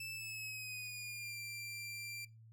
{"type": "tone with pitch glide", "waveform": "sawtooth", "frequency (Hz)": [2637, 2363], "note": ["E7", "D7"], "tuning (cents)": [0, 10], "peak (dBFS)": -40, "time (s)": [0, 2.25], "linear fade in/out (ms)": 5, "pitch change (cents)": -190, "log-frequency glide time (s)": [0.14, 1.39], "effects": ["noise-tail reverb RT60 0.2 s tail -18 dB re dry", "added 112 Hz sine -56 dBFS peak until 2.52 s"]}